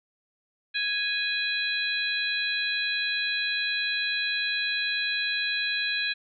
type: harmonic tone with a mistuned harmonic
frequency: 830.6 Hz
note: G#5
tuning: in tune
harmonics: 2 / 3 / 4 / 5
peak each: -30 / -30 / -35 / -30 dBFS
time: 0.74-6.14 s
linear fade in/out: 20 ms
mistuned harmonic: 5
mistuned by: -63 cents
effects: none